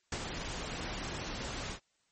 pink noise with ADSR envelope, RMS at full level -34 dBFS, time 0.12-1.8 s, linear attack 4 ms, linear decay 48 ms, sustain -5 dB, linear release 88 ms, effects white hiss -75 dBFS RMS until 2.11 s + MP3 32 kbps

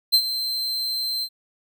45% pulse tone with ADSR envelope, 4113 Hz, C8, 30 cents flat, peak -11 dBFS, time 0.12-1.29 s, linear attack 23 ms, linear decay 68 ms, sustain -12 dB, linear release 62 ms, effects none

